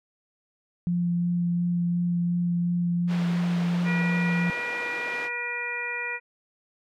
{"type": "tone with vibrato", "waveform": "sine", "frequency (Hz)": 174.1, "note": "F3", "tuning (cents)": -5, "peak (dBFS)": -22, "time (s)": [0.87, 4.5], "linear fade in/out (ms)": 0, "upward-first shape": "sine", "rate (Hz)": 2.8, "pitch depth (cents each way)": 9}
{"type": "band-pass noise", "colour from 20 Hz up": "pink", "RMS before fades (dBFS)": -39, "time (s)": [3.07, 5.3], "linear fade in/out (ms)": 50, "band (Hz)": [330, 3300], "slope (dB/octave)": 12}
{"type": "harmonic tone", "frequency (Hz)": 481.8, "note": "B4", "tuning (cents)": -43, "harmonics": [1, 2, 3, 4, 5], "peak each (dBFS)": [-40, -39, -37, -32, -32], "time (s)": [3.84, 6.2], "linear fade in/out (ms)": 50}
{"effects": []}